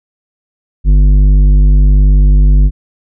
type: tone with tanh clipping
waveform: sine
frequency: 49.35 Hz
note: G1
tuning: 12 cents sharp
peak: -5 dBFS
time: 0.84-2.71 s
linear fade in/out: 50 ms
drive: 10 dB
effects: none